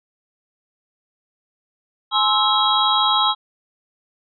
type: tone cluster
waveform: sine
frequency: 846 / 1049 / 1310 / 3301 / 3837 Hz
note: G#5 / C6 / E6 / G#7 / A#7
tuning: +32 / +4 / -11 / -11 / +49 cents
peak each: -21 dBFS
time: 2.11-3.35 s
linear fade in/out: 50 ms
effects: none